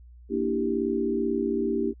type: chord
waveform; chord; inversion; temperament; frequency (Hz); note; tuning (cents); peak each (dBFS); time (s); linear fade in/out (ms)
sine; E half-diminished seventh; second; equal; 233.1 / 293.7 / 329.6 / 392; Bb3 / D4 / E4 / G4; 0 / 0 / 0 / 0; -29 / -30 / -31 / -27; 0.29-1.94; 50
effects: added 60 Hz sine -46 dBFS peak until 2 s